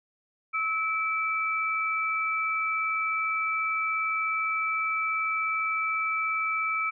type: tone pair together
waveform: sine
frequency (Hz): 1300.4 / 2317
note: E6 / D7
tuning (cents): -24 / -24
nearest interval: minor seventh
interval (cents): 1000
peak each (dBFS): -28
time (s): 0.53-6.91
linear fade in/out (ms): 20
effects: none